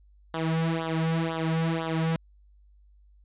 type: tone with flanger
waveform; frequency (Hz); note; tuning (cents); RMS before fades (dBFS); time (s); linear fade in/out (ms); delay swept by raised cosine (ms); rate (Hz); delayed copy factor
sawtooth; 162.8; E3; -21; -27; 0.34-2.16; 0; 0.41 to 3.01; 2; -1
effects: added 50 Hz sine -54 dBFS peak until 3.24 s + resampled to 8000 Hz